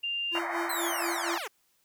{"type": "tone", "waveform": "sine", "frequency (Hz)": 2794, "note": "F7", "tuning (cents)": 0, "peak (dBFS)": -29, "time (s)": [0.03, 0.39], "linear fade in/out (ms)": 10}
{"type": "tone with tremolo", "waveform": "square", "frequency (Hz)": 340.6, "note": "F4", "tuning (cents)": -43, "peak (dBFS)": -32, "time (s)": [0.31, 1.39], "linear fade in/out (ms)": 50, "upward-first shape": "sine", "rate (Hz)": 4.2, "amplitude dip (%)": 80}
{"type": "band-pass noise", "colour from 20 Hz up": "pink", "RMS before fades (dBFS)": -33, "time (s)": [0.35, 1.38], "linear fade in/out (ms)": 0, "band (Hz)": [600, 2200], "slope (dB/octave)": 96}
{"type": "linear sweep", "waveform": "10% pulse", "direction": "down", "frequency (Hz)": [4186, 354.1], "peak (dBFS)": -26, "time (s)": [0.69, 1.48], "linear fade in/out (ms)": 10}
{"effects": ["white hiss -70 dBFS RMS until 1.84 s"]}